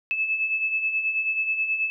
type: beating tone pair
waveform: sine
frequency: 2604 / 2613.3 Hz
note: E7 / E7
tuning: -22 / -16 cents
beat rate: 9.3 Hz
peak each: -31 / -23 dBFS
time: 0.11-1.9 s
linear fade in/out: 0 ms
effects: none